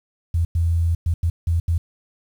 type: tone bursts at uneven times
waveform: sine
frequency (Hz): 83.9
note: E2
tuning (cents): +31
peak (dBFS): -16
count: 6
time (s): 0.34-0.45 / 0.55-0.95 / 1.06-1.14 / 1.23-1.3 / 1.47-1.6 / 1.68-1.78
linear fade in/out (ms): 5
effects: 8-bit